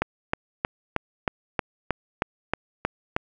click train, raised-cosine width 0.5 ms, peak -7 dBFS, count 11, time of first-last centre 0.02-3.165 s, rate 3.18 Hz, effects none

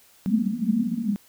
white band-pass noise, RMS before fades -24 dBFS, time 0.26-1.16 s, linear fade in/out 0 ms, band 190 to 240 Hz, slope 96 dB/octave, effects white hiss -56 dBFS RMS until 1.28 s

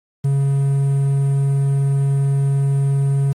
triangle tone with quantisation, 138.59 Hz, C#3, in tune, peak -12 dBFS, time 0.24-3.33 s, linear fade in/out 10 ms, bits 7, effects AAC 48 kbps

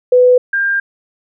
sine tone pair in turn, 498.5 / 1598.7 Hz, B4 / G6, +16 / +34 cents, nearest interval octave + minor sixth, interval 2018 cents, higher second, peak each -5 / -12 dBFS, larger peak first, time 0.12-0.38 / 0.53-0.8 s, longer second, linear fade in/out 5 ms, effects none

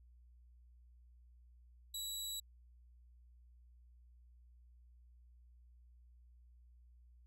20% pulse tone, 3908 Hz, B7, 19 cents flat, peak -35 dBFS, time 1.94-2.4 s, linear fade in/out 5 ms, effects added 60 Hz sine -60 dBFS peak until 7.26 s

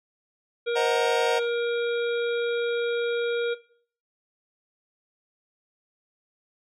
harmonic tone, 472.6 Hz, A#4, 24 cents sharp, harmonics 1 / 3 / 5 / 7 / 8, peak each -24 / -34 / -37 / -39 / -42 dBFS, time 0.66-3.55 s, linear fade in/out 20 ms
square chord, C half-diminished seventh, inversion none, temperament equal, 523.3 / 622.3 / 740 / 932.3 Hz, C5 / Eb5 / Gb5 / Bb5, 0 / 0 / 0 / 0 cents, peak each -30 dBFS, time 0.75-1.4 s, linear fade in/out 20 ms
effects noise-tail reverb RT60 0.5 s tail -18 dB re dry + low-pass 8000 Hz 12 dB/octave

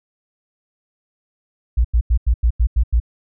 sine tone bursts, 58.27 Hz, A#1, in tune, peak -11 dBFS, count 8, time 1.77-3.001 s, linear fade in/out 10 ms, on 76 ms, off 89 ms, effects none

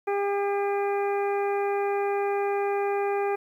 harmonic tone, 402.2 Hz, G4, 44 cents sharp, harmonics 1 / 2 / 3 / 4 / 5 / 6, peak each -25 / -29 / -37 / -40 / -42 / -40 dBFS, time 0.07-3.36 s, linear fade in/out 10 ms, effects 10-bit

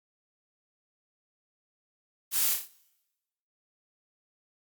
blue noise with echo, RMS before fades -27 dBFS, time 2.31-2.57 s, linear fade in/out 50 ms, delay 30 ms, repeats 4, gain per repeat -5 dB, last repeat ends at 2.69 s, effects noise-tail reverb RT60 1.0 s tail -23 dB re dry + Opus 48 kbps

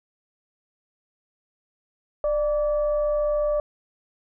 sine tone with frequency modulation, 595 Hz, D5, 22 cents sharp, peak -20 dBFS, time 2.24-3.6 s, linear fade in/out 2 ms, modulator 562 Hz, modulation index 0.36, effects none

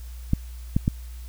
clicks, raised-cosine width 5 ms, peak -7 dBFS, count 3, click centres 0.334 / 0.765 / 0.879 s, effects added 60 Hz sine -35 dBFS peak until 1.28 s + white hiss -52 dBFS RMS until 1.28 s

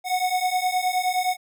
square beating tone pair, 730 / 739.6 Hz, F#5 / F#5, -24 / -1 cents, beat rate 9.6 Hz, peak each -25 dBFS, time 0.04-1.37 s, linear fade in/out 50 ms, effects none

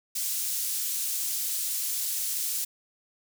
pink high-pass noise, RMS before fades -30 dBFS, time 0.15-2.65 s, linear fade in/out 10 ms, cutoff 7100 Hz, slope 12 dB/octave, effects none

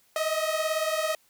sawtooth beating tone pair, 622.3 / 640.3 Hz, D#5 / D#5, 0 / +49 cents, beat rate 18 Hz, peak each -24 / -25 dBFS, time 0.16-1.15 s, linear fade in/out 2 ms, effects white hiss -64 dBFS RMS until 1.29 s

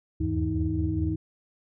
sine tone cluster, 77.7 / 82.5 / 99.4 / 160.3 / 316.5 Hz, D#2 / E2 / G2 / E3 / D#4, -2 / +2 / +25 / -48 / +30 cents, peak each -29 / -34 / -30 / -33 / -28 dBFS, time 0.2-1.16 s, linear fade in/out 10 ms, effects tanh soft clip ceiling -13 dBFS

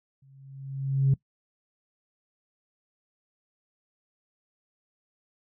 sine tone with exponential growth, 136 Hz, C#3, 33 cents flat, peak -15 dBFS, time 0.22-1.14 s, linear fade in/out 5 ms, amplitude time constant 200 ms, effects noise-tail reverb RT60 0.1 s tail -21 dB re dry + tanh soft clip ceiling -14 dBFS

